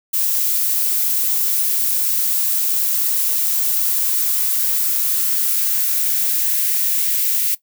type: noise with high-pass filter sweep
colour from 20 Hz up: violet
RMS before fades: -18 dBFS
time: 0.13-7.55 s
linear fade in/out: 10 ms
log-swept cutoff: 370 to 2100 Hz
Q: 1.8
effects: noise-tail reverb RT60 0.1 s tail -17 dB re dry